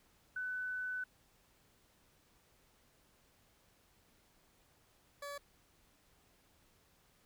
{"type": "tone pair in turn", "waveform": ["sine", "20% pulse"], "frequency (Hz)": [1500, 570.9], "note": ["F#6", "D5"], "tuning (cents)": [23, -49], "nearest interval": "octave + perfect fourth", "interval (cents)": 1672, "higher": "first", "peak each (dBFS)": [-37, -38], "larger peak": "first", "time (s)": [[0.36, 1.04], [5.22, 5.38]], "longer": "first", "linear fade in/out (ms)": 5, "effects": ["pink hiss -70 dBFS RMS until 7.25 s"]}